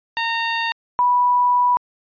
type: tone pair in turn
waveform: 15% pulse / sine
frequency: 919 / 982.7 Hz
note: A#5 / B5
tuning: -25 / -9 cents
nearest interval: minor second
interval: 116 cents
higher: second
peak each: -13 dBFS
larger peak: neither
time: 0.17-0.72 / 0.99-1.77 s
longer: second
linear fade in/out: 0 ms
effects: resampled to 11025 Hz